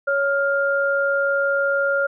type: tone pair together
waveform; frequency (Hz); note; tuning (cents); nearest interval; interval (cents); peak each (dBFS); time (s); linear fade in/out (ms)
sine; 557 / 1403.6; C#5 / F6; +8 / +8; octave + major third; 1600; -20; 0.07-2.07; 10
effects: none